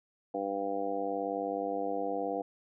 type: harmonic tone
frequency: 99.1 Hz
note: G2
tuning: 19 cents sharp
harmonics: 2 / 3 / 4 / 5 / 6 / 7 / 8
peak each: -47 / -38 / -42 / -35 / -47 / -36 / -40 dBFS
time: 0.34-2.42 s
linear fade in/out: 5 ms
effects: none